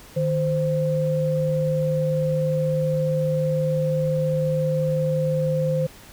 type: tone pair together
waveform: sine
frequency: 154.27 / 520 Hz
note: D#3 / C5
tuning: -14 / -11 cents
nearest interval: octave + major sixth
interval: 2103 cents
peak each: -22 dBFS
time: 0.16-5.87 s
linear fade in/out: 10 ms
effects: pink hiss -46 dBFS RMS until 6.12 s